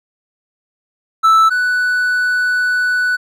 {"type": "tone pair in turn", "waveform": "triangle", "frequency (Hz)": [1317, 1485.6], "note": ["E6", "F#6"], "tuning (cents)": [-2, 7], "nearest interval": "major second", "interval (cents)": 209, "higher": "second", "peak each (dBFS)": [-5, -11], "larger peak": "first", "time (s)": [[1.23, 1.5], [1.5, 3.17]], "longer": "second", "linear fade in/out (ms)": 20, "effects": []}